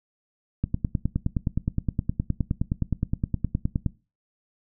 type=click train; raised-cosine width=5 ms; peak=-11 dBFS; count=32; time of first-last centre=0.64-3.862 s; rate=9.62 Hz; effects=noise-tail reverb RT60 0.3 s tail -20 dB re dry